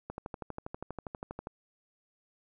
click train, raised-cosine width 1 ms, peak -24 dBFS, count 18, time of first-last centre 0.1-1.471 s, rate 12.4 Hz, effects none

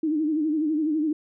sine tone with vibrato, 308 Hz, D#4, 17 cents flat, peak -21 dBFS, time 0.03-1.13 s, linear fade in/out 5 ms, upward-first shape sine, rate 12 Hz, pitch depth 84 cents each way, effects none

